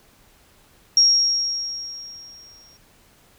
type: tone with exponential decay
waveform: sine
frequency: 5588 Hz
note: F8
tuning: in tune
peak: -10 dBFS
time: 0.97-2.77 s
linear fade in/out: 2 ms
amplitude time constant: 390 ms
effects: pink hiss -55 dBFS RMS until 3.38 s